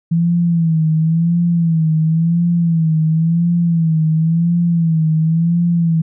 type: tone with vibrato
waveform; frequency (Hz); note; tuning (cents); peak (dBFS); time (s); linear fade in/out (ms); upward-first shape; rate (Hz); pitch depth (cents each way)
sine; 164.81; E3; 0; -11; 0.11-6.02; 10; sine; 0.95; 78
effects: none